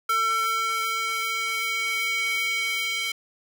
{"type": "tone with high-pass filter sweep", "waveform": "square", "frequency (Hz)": 448.7, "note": "A4", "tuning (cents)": 34, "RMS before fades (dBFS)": -26, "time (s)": [0.09, 3.12], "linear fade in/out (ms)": 5, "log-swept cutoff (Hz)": [1400, 2600], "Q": 3.7, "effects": []}